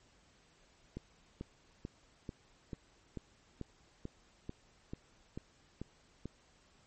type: click train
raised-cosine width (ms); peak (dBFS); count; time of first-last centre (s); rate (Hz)
3; -28; 13; 0.97-6.256; 2.27
effects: pink hiss -67 dBFS RMS until 6.86 s + MP3 32 kbps